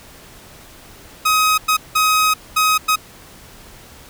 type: tone bursts at uneven times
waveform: sawtooth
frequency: 1263 Hz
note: D#6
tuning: 26 cents sharp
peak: -9 dBFS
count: 5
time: 1.25-1.58 / 1.68-1.77 / 1.95-2.34 / 2.56-2.78 / 2.88-2.96 s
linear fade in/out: 10 ms
effects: pink hiss -42 dBFS RMS until 4.09 s